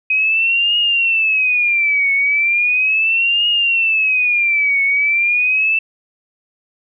sine tone with vibrato, 2517 Hz, D#7, 19 cents sharp, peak -12 dBFS, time 0.1-5.79 s, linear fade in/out 5 ms, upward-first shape triangle, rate 0.37 Hz, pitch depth 230 cents each way, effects none

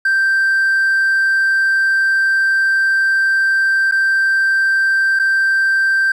triangle tone with dropouts, 1568 Hz, G6, in tune, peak -9 dBFS, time 0.05-6.12 s, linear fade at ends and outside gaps 5 ms, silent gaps 3.913-3.921 / 5.191-5.196 s, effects tanh soft clip ceiling -6 dBFS

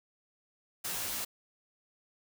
white noise with comb filter, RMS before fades -36 dBFS, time 0.84-1.25 s, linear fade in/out 10 ms, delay 15 ms, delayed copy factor -0.95, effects none

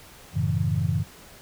sine chord, F# minor seventh, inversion none, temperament equal with one note detuned, 92.5 / 110 / 138.59 / 163.39 Hz, F#2 / A2 / C#3 / E3, 0 / 0 / 0 / -15 cents, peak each -27 dBFS, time 0.33-1.05 s, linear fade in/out 50 ms, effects pink hiss -48 dBFS RMS until 1.41 s

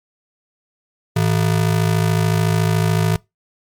square ring-modulated tone, 135.5 Hz, C#3, 39 cents flat, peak -12 dBFS, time 1.16-3.16 s, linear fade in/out 0 ms, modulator 26.9 Hz, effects noise-tail reverb RT60 0.2 s tail -23 dB re dry + MP3 96 kbps

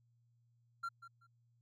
triangle tone with echo, 1374 Hz, F6, 29 cents flat, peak -36 dBFS, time 0.83-0.89 s, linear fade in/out 10 ms, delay 190 ms, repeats 2, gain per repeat -13 dB, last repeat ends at 1.27 s, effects added 118 Hz sine -70 dBFS peak until 1.61 s

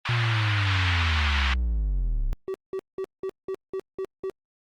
white band-pass noise, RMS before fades -28 dBFS, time 0.05-1.54 s, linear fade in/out 5 ms, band 930 to 3200 Hz, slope 24 dB/octave
triangle linear sweep, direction down, 121.3 to 31.23 Hz, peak -20 dBFS, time 0.09-2.33 s, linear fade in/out 0 ms
triangle tone bursts, 382.1 Hz, G4, 44 cents flat, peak -25 dBFS, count 8, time 2.48-4.298 s, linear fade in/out 0 ms, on 61 ms, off 190 ms
effects Opus 32 kbps

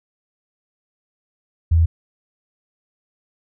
sine tone, 82.41 Hz, E2, in tune, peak -11 dBFS, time 1.71-1.86 s, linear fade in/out 10 ms, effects none

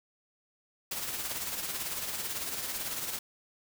white noise with tremolo, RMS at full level -34 dBFS, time 0.91-3.19 s, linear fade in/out 5 ms, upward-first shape sine, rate 18 Hz, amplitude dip 45%, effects none

